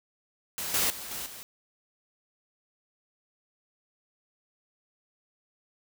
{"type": "noise with level steps", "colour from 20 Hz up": "white", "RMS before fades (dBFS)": [-34, -26, -40, -36, -44], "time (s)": [0.58, 1.43], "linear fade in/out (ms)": 0, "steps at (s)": [0.74, 0.9, 1.11, 1.26], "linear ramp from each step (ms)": 2, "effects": []}